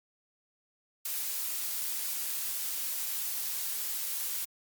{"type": "noise", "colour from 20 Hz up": "blue", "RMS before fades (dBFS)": -34, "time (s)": [1.05, 4.45], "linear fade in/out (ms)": 5, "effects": ["Opus 48 kbps"]}